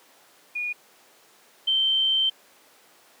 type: tone pair in turn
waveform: sine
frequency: 2445 / 3116 Hz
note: D#7 / G7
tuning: -31 / -11 cents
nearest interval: major third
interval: 420 cents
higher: second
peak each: -26 / -19 dBFS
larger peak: second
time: 0.55-0.73 / 1.67-2.3 s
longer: second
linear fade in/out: 10 ms
effects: pink hiss -55 dBFS RMS until 3.2 s + high-pass 400 Hz 12 dB/octave